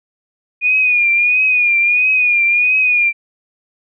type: tone with vibrato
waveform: sine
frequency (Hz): 2450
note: D#7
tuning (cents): -27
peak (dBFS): -10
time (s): 0.61-3.13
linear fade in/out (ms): 50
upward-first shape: triangle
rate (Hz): 1.5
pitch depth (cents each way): 71
effects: none